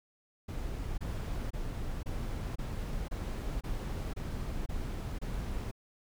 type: noise bursts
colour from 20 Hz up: brown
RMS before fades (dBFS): -36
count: 10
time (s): 0.48-5.714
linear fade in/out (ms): 10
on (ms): 500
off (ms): 26
effects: none